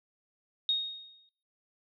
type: tone with exponential decay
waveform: sine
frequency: 3729 Hz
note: A#7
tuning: in tune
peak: -23 dBFS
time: 0.69-1.29 s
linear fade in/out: 1 ms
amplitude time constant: 130 ms
effects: noise-tail reverb RT60 0.6 s tail -21 dB re dry